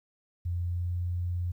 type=tone with pitch glide; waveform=sine; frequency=87.31 to 88.22 Hz; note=F2 to F2; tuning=0 to +18 cents; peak=-28 dBFS; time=0.45-1.52 s; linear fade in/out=10 ms; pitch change=+18 cents; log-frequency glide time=0.61-0.95 s; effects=11-bit